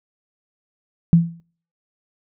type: tone with exponential decay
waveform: sine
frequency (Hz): 168.1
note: E3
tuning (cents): +34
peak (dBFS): -5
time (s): 1.13-1.4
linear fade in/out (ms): 0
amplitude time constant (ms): 57
effects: noise-tail reverb RT60 0.5 s tail -25 dB re dry